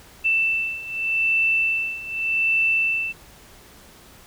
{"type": "beating tone pair", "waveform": "sine", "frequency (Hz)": [2662, 2662.84], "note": ["E7", "E7"], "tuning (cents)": [16, 17], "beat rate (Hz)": 0.84, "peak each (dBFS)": [-24, -21], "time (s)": [0.24, 3.13], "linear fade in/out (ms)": 20, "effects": ["pink hiss -48 dBFS RMS until 4.26 s"]}